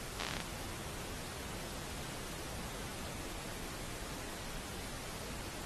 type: slowing click train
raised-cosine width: 0.2 ms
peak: -20 dBFS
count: 11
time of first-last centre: 0.2-0.403 s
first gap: 10 ms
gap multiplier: 1.15
effects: pink hiss -45 dBFS RMS until 5.65 s + AAC 32 kbps